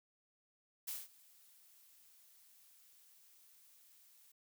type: noise with ADSR envelope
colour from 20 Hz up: blue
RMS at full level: -41 dBFS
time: 0.87-4.32 s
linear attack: 15 ms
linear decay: 190 ms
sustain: -24 dB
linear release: 7 ms
effects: none